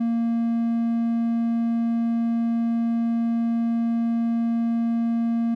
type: tone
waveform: triangle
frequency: 231.5 Hz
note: A#3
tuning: 12 cents flat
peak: -18 dBFS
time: 0-5.55 s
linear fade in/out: 10 ms
effects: none